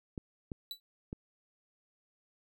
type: clicks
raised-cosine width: 3 ms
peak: -26 dBFS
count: 3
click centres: 0.178 / 0.518 / 1.129 s
type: tone with exponential decay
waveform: 45% pulse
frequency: 3951 Hz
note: B7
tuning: in tune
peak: -35 dBFS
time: 0.71-0.8 s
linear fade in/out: 1 ms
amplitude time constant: 19 ms
effects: none